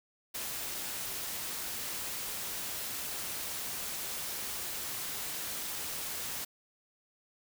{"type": "noise", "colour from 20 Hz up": "white", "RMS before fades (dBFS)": -38, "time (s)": [0.34, 6.45], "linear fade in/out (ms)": 10, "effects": []}